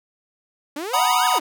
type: exponential two-way sweep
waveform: sawtooth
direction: up then down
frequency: 275.7 to 1760 to 278.6 Hz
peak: -23 dBFS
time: 0.76-1.4 s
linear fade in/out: 5 ms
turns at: 1.26 s
type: chord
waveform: square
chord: B major seventh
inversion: second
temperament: equal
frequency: 740 / 932.3 / 987.8 / 1244.5 Hz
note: F#5 / A#5 / B5 / D#6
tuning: 0 / 0 / 0 / 0 cents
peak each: -23 / -24 / -22 / -24 dBFS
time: 0.93-1.39 s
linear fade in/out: 10 ms
effects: none